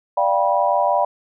sine chord, G dominant seventh, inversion second, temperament equal with one note detuned, 587.3 / 698.5 / 784 / 973.6 Hz, D5 / F5 / G5 / B5, 0 / 0 / 0 / -25 cents, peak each -20 / -21 / -21 / -20 dBFS, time 0.17-1.05 s, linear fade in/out 5 ms, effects none

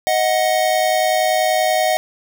square tone pair together, 627.6 / 738 Hz, D#5 / F#5, +15 / -5 cents, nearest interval minor third, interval 280 cents, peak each -18 dBFS, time 0.07-1.97 s, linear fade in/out 0 ms, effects none

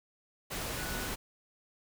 sine tone in noise, 1476 Hz, F#6, 5 cents flat, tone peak -43 dBFS, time 0.77-1.08 s, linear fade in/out 20 ms, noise pink, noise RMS -37 dBFS, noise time 0.5-1.16 s, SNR -9 dB, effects none

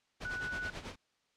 pink noise with tremolo, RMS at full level -41 dBFS, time 0.2-0.96 s, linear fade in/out 20 ms, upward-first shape sine, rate 9.2 Hz, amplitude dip 70%
sine tone, 1480 Hz, F#6, in tune, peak -36 dBFS, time 0.25-0.7 s, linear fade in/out 2 ms
effects white hiss -75 dBFS RMS until 1.36 s + low-pass 5000 Hz 12 dB/octave

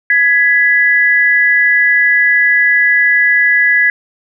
sine tone pair together, 1672.2 / 1985 Hz, G#6 / B6, +11 / +8 cents, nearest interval minor third, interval 297 cents, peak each -10 dBFS, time 0.1-3.9 s, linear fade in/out 2 ms, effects none

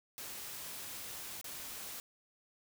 white noise with dropouts, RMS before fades -45 dBFS, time 0.18-2 s, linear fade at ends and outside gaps 0 ms, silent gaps 1.413-1.443 s, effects none

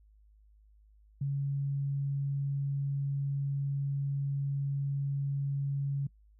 sine tone, 139.6 Hz, C#3, 13 cents sharp, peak -29 dBFS, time 1.21-6.07 s, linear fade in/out 5 ms, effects noise-tail reverb RT60 0.1 s tail -23 dB re dry + added 52 Hz sine -58 dBFS peak until 6.39 s

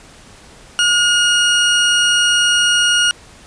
40% pulse tone pair together, 1434 / 2868 Hz, F6 / F7, +45 / +45 cents, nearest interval octave, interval 1200 cents, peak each -14 dBFS, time 0.79-3.11 s, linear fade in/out 0 ms, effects pink hiss -42 dBFS RMS until 3.46 s + resampled to 22050 Hz

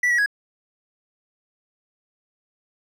triangle tone with pitch steps, 1962 / 1919 / 1663 Hz, B6 / A#6 / G#6, -12 / +50 / +2 cents, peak -15 dBFS, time 0.03-0.261 s, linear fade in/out 5 ms, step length 77 ms, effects none

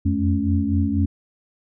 sine tone cluster, 85.6 / 89.7 / 214.8 / 278.9 Hz, F2 / F2 / A3 / C#4, -34 / +47 / -41 / +11 cents, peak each -23 dBFS, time 0.05-1.06 s, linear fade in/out 10 ms, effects none

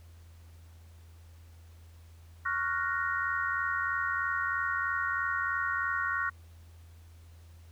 sine chord, Gb major seventh, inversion second, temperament equal, 1108.7 / 1396.9 / 1480 / 1864.7 Hz, Db6 / F6 / Gb6 / Bb6, 0 / 0 / 0 / 0 cents, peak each -34 dBFS, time 2.45-6.3 s, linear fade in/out 10 ms, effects added 83 Hz sine -50 dBFS peak until 7.71 s + pink hiss -64 dBFS RMS until 7.71 s

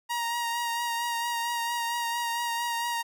sawtooth tone with vibrato, 941 Hz, A#5, 16 cents sharp, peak -24 dBFS, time 0.09-3.03 s, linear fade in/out 20 ms, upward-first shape sine, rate 4.4 Hz, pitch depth 23 cents each way, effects none

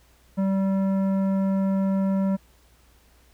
triangle tone with tanh clipping, 193.4 Hz, G3, 23 cents flat, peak -22 dBFS, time 0.37-2.37 s, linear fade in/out 20 ms, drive 16 dB, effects added 60 Hz sine -57 dBFS peak until 3.33 s + pink hiss -60 dBFS RMS until 3.33 s

